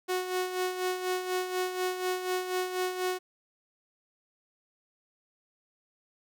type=tone with tremolo; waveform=sawtooth; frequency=367.1 Hz; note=F#4; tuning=14 cents flat; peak=-23 dBFS; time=0.08-3.19 s; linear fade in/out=20 ms; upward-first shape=sine; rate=4.1 Hz; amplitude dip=60%; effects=none